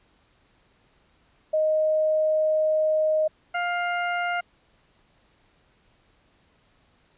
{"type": "tone pair in turn", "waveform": ["sine", "20% pulse"], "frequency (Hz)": [622.3, 703.2], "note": ["D#5", "F5"], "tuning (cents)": [0, 12], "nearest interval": "major second", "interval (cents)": 212, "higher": "second", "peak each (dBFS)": -19, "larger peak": "neither", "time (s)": [[1.53, 3.28], [3.54, 4.41]], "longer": "first", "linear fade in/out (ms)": 10, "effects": ["pink hiss -63 dBFS RMS until 7.17 s", "resampled to 8000 Hz"]}